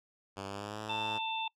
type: tone with pitch glide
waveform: 5% pulse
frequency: 98.1 to 107.6 Hz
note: G2 to A2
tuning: +2 to -38 cents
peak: -28 dBFS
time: 0.36-1.19 s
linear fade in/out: 20 ms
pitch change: +160 cents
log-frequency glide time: 0.47-0.81 s
type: harmonic tone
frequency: 890 Hz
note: A5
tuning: 20 cents sharp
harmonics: 1 / 3 / 4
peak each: -35 / -39 / -39 dBFS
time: 0.89-1.48 s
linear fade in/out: 5 ms
effects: noise-tail reverb RT60 0.1 s tail -24 dB re dry + low-pass 8000 Hz 12 dB/octave